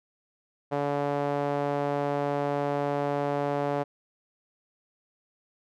sawtooth tone with band-pass filter, 143.4 Hz, D3, 41 cents flat, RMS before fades -28 dBFS, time 0.71-3.84 s, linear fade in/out 20 ms, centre 630 Hz, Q 1.6, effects none

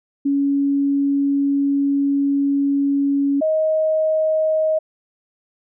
sine tone pair in turn, 280 / 628.6 Hz, C#4 / D#5, +18 / +18 cents, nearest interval octave + major second, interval 1400 cents, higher second, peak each -15 dBFS, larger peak neither, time 0.25-3.41 / 3.41-4.79 s, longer first, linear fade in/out 10 ms, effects none

